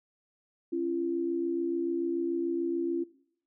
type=tone pair together; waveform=sine; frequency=273.9 / 340.8 Hz; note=C#4 / F4; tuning=-21 / -42 cents; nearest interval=major third; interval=379 cents; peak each=-34 / -29 dBFS; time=0.72-3.04 s; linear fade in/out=10 ms; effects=noise-tail reverb RT60 0.6 s tail -18 dB re dry